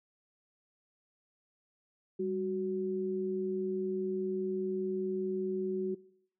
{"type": "tone pair together", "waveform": "sine", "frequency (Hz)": [197.22, 372.3], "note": ["G3", "F#4"], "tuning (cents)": [11, 11], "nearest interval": "major seventh", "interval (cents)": 1100, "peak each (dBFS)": [-37, -31], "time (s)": [2.19, 5.95], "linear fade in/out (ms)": 10, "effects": ["noise-tail reverb RT60 0.7 s tail -22 dB re dry"]}